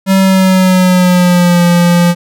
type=tone with pitch glide; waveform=square; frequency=191.9 to 173.95 Hz; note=G3 to F3; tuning=-37 to -7 cents; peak=-6 dBFS; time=0.06-2.15 s; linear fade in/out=50 ms; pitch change=-170 cents; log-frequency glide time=0.18-1.63 s; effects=none